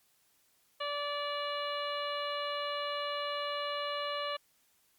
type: harmonic tone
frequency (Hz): 580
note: D5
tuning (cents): -22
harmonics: 1 / 2 / 3 / 4 / 5 / 6 / 7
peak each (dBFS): -37 / -37 / -44 / -46 / -41 / -47 / -45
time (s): 0.8-4.37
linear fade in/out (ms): 10
effects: white hiss -70 dBFS RMS until 4.98 s + MP3 96 kbps